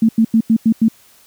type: tone bursts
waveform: sine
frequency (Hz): 224.2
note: A3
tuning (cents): +33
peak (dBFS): -8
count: 6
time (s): 0.02-0.884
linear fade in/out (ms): 5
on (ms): 69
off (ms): 90
effects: white hiss -49 dBFS RMS until 1.26 s